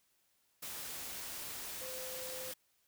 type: tone in noise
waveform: sine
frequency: 515 Hz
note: C5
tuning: 28 cents flat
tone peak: -46 dBFS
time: 1.81-2.52 s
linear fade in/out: 10 ms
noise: white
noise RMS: -44 dBFS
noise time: 0.62-2.54 s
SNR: -5 dB
effects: white hiss -75 dBFS RMS until 2.87 s